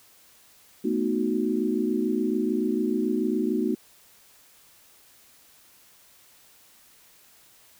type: chord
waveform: sine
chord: B dominant seventh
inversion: third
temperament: equal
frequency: 220 / 246.9 / 311.1 / 370 Hz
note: A3 / B3 / D#4 / F#4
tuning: 0 / 0 / 0 / 0 cents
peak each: -28 dBFS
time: 0.84-3.75 s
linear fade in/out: 10 ms
effects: white hiss -56 dBFS RMS until 7.79 s